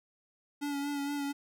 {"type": "tone with vibrato", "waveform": "square", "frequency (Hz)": 285, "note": "C#4", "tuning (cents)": 48, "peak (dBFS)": -33, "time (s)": [0.61, 1.33], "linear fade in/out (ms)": 20, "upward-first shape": "sine", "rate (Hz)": 4.3, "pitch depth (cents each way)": 27, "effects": []}